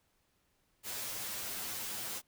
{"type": "noise with comb filter", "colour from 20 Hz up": "white", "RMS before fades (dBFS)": -40, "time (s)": [0.83, 2.22], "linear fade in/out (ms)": 50, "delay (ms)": 9.4, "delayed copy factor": 1, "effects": ["pink hiss -75 dBFS RMS until 2.27 s"]}